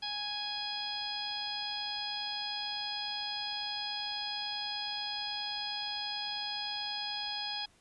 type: harmonic tone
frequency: 830.6 Hz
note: G#5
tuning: in tune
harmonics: 1 / 2 / 3 / 4 / 5 / 6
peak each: -42 / -47 / -47 / -39 / -43 / -40 dBFS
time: 0.02-7.66 s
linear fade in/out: 10 ms
effects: pink hiss -65 dBFS RMS until 7.8 s + resampled to 24000 Hz